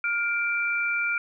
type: tone pair together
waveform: sine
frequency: 1410.5 / 2349 Hz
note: F6 / D7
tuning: +17 / 0 cents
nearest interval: major sixth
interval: 883 cents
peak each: -26 dBFS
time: 0.04-1.18 s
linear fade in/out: 2 ms
effects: none